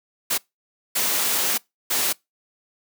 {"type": "noise bursts at uneven times", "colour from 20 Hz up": "white", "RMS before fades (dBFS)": -22, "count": 3, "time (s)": [[0.3, 0.38], [0.95, 1.58], [1.9, 2.13]], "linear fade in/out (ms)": 10, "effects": ["noise-tail reverb RT60 0.2 s tail -25 dB re dry", "high-pass 200 Hz 12 dB/octave"]}